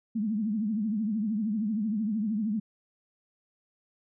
sine tone with vibrato, 214.3 Hz, A3, 45 cents flat, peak -26 dBFS, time 0.15-2.6 s, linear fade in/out 10 ms, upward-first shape triangle, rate 13 Hz, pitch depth 150 cents each way, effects none

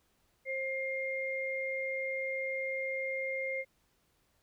sine tone pair together, 530 / 2118 Hz, C5 / C7, +22 / +21 cents, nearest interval 2 octaves, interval 2399 cents, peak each -36 / -35 dBFS, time 0.45-3.65 s, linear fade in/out 50 ms, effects pink hiss -73 dBFS RMS until 4.42 s

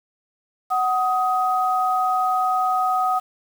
sine tone pair together, 745.2 / 1255 Hz, F#5 / D#6, +12 / +15 cents, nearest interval major sixth, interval 903 cents, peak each -20 / -21 dBFS, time 0.7-3.2 s, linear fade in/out 20 ms, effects 7-bit

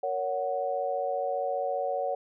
sine chord, F# major, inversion first, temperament equal with one note detuned, 466.2 / 561.1 / 740 Hz, A#4 / C#5 / F#5, 0 / +21 / 0 cents, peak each -35 / -30 / -31 dBFS, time 0.03-2.15 s, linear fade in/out 5 ms, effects none

